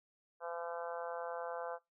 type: harmonic tone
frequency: 170 Hz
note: F3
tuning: 46 cents flat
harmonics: 3 / 4 / 5 / 6 / 7 / 8 / 9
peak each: -43 / -45 / -47 / -49 / -50 / -51 / -52 dBFS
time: 0.4-1.79 s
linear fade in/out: 50 ms
effects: noise-tail reverb RT60 0.2 s tail -22 dB re dry